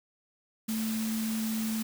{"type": "tone in noise", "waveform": "sine", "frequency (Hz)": 220.9, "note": "A3", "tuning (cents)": 7, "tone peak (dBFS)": -29, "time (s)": [0.68, 1.83], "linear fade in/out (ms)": 10, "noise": "white", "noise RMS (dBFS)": -39, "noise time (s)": [0.68, 1.83], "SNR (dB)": 7, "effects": []}